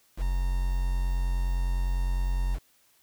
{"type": "tone with quantisation", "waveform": "triangle", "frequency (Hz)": 44.87, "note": "F1", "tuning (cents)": 48, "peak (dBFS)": -22, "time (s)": [0.17, 2.59], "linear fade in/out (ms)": 50, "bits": 7, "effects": ["white hiss -64 dBFS RMS until 3.02 s"]}